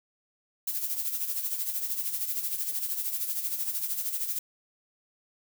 violet noise with tremolo, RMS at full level -29 dBFS, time 0.67-4.39 s, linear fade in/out 5 ms, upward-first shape sine, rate 13 Hz, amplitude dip 60%, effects none

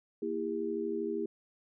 sine chord, E diminished, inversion second, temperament equal with one note detuned, 233.1 / 329.6 / 402.3 Hz, Bb3 / E4 / G4, 0 / 0 / +45 cents, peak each -39 / -36 / -34 dBFS, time 0.22-1.26 s, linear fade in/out 5 ms, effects none

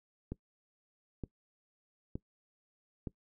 click train, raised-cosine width 3 ms, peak -25 dBFS, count 4, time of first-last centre 0.32-3.072 s, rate 1.09 Hz, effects noise-tail reverb RT60 0.1 s tail -21 dB re dry

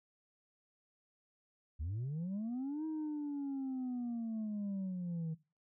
sine linear two-way sweep, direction up then down, 69.3 to 317.7 to 157 Hz, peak -34 dBFS, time 1.79-5.35 s, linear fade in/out 20 ms, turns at 2.85 s, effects noise-tail reverb RT60 0.3 s tail -19 dB re dry + tanh soft clip ceiling -35 dBFS

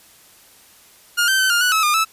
sawtooth tone with pitch steps, 1420 / 1551 / 1531 / 1409 / 1476 / 1295 / 1211 / 1309 Hz, F6 / G6 / G6 / F6 / F#6 / E6 / D#6 / E6, +28 / -19 / -41 / +15 / -5 / -31 / -47 / -13 cents, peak -11 dBFS, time 1.17-2.05 s, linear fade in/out 20 ms, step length 110 ms, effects white hiss -49 dBFS RMS until 2.12 s + resampled to 32000 Hz

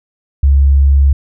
sine tone, 69.3 Hz, C#2, in tune, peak -5 dBFS, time 0.43-1.13 s, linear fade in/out 5 ms, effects none

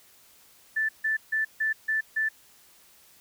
sine tone bursts, 1760 Hz, A6, in tune, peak -23 dBFS, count 6, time 0.76-2.29 s, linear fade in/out 10 ms, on 130 ms, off 150 ms, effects white hiss -57 dBFS RMS until 3.2 s

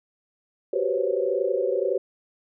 sine tone cluster, 373.4 / 395.3 / 490.7 / 520 / 552 Hz, F#4 / G4 / B4 / C5 / C#5, +16 / +15 / -11 / -11 / -7 cents, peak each -28 dBFS, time 0.73-1.98 s, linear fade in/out 5 ms, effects none

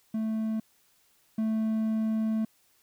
triangle tone pair in turn, 220 / 220 Hz, A3 / A3, 0 / 0 cents, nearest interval unison, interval 0 cents, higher neither, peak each -25 / -23 dBFS, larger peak second, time 0.14-0.6 / 1.38-2.45 s, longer second, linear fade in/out 5 ms, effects white hiss -66 dBFS RMS until 2.82 s

